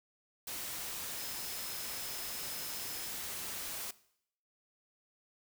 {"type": "tone in noise", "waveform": "sine", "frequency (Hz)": 5150, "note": "E8", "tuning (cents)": -41, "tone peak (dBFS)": -47, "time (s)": [1.18, 3.09], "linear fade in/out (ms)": 5, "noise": "white", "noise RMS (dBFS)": -41, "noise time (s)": [0.47, 3.91], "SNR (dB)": -9, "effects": ["noise-tail reverb RT60 0.7 s tail -19 dB re dry"]}